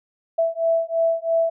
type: beating tone pair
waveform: sine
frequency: 659.3 / 662.3 Hz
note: E5 / E5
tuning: 0 / +8 cents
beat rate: 3 Hz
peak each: -21 dBFS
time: 0.38-1.5 s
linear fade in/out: 10 ms
effects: none